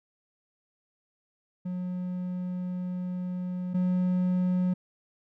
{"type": "tone pair in turn", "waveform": "triangle", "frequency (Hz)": [180.9, 181.72], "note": ["F#3", "F#3"], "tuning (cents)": [-39, -31], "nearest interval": "unison", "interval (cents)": 8, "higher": "second", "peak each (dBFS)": [-28, -21], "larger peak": "second", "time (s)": [[1.65, 3.74], [3.74, 4.74]], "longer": "first", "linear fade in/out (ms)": 10, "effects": []}